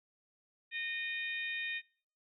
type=harmonic tone; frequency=615 Hz; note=D#5; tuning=20 cents flat; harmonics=3 / 4 / 5 / 6; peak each=-39 / -38 / -49 / -44 dBFS; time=0.71-1.82 s; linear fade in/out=50 ms; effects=noise-tail reverb RT60 0.5 s tail -24 dB re dry